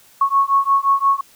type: beating tone pair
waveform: sine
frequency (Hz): 1100 / 1105.7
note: C#6 / C#6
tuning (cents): -14 / -5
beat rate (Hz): 5.7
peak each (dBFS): -16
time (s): 0.21-1.21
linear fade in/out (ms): 5
effects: white hiss -50 dBFS RMS until 1.35 s